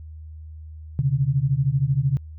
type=beating tone pair; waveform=sine; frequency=130 / 143 Hz; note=C3 / D3; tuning=-11 / -46 cents; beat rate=13 Hz; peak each=-21 dBFS; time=0.99-2.17 s; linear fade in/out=0 ms; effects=added 78 Hz sine -36 dBFS peak until 2.38 s